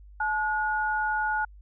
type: tone pair together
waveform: sine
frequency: 860 / 1446.3 Hz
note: A5 / F#6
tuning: -40 / -40 cents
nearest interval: major sixth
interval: 900 cents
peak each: -27 dBFS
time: 0.2-1.45 s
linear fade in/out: 5 ms
effects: added 50 Hz sine -46 dBFS peak until 1.61 s